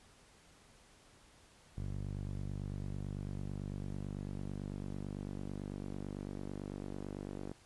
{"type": "tone with band-pass filter sweep", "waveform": "sawtooth", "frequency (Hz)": 49, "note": "G1", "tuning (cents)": 0, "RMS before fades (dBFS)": -42, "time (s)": [1.77, 7.52], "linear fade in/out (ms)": 0, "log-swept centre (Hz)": [120, 320], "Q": 1.1, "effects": ["pink hiss -63 dBFS RMS until 7.65 s", "resampled to 24000 Hz"]}